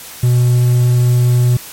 triangle tone with quantisation, 122.9 Hz, B2, 8 cents flat, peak -6 dBFS, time 0.23-1.57 s, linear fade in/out 5 ms, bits 6, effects white hiss -32 dBFS RMS until 1.72 s + MP3 64 kbps

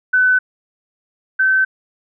sine tone pair in turn, 1507 / 1536.9 Hz, F#6 / G6, +31 / -35 cents, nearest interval unison, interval 34 cents, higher second, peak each -10 / -11 dBFS, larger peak first, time 0.13-0.39 / 1.39-1.65 s, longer neither, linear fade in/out 10 ms, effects none

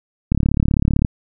click train, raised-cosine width 5 ms, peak -3 dBFS, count 27, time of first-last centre 0.32-1.048 s, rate 35.7 Hz, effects none

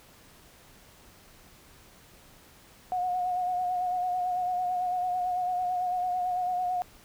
sine tone with vibrato, 725 Hz, F#5, 35 cents flat, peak -26 dBFS, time 2.92-6.82 s, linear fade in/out 0 ms, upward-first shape sine, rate 9 Hz, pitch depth 30 cents each way, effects pink hiss -55 dBFS RMS until 7.04 s

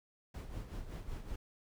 brown noise with tremolo, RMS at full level -41 dBFS, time 0.34-1.36 s, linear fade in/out 5 ms, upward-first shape sine, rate 5.3 Hz, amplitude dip 60%, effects none

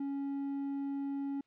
sine tone with hard clipping, 278.2 Hz, C#4, 6 cents sharp, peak -35 dBFS, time 0-1.41 s, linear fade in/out 5 ms, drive 3 dB, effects white hiss -75 dBFS RMS until 1.46 s + low-pass 3000 Hz 12 dB/octave

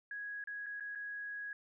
sine tone with dropouts, 1661.2 Hz, G#6, in tune, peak -40 dBFS, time 0.11-1.53 s, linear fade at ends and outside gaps 2 ms, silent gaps 0.44-0.473 / 0.661-0.665 / 0.799-0.806 / 0.951-0.956 s, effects none

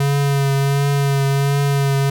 square tone with vibrato, 139.6 Hz, C#3, 13 cents sharp, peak -15 dBFS, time 0-2.1 s, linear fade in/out 5 ms, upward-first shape triangle, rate 1.4 Hz, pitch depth 26 cents each way, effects none

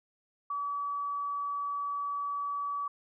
sine tone, 1144 Hz, D6, 46 cents flat, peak -31 dBFS, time 0.5-2.88 s, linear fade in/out 5 ms, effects none

